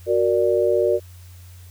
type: chord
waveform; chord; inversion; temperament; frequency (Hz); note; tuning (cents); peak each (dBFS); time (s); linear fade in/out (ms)
sine; Gb augmented; none; equal; 370 / 466.2 / 587.3; Gb4 / Bb4 / D5; 0 / 0 / 0; -20; 0.06-1; 50
effects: added 90 Hz sine -40 dBFS peak until 1.7 s + white hiss -52 dBFS RMS until 1.7 s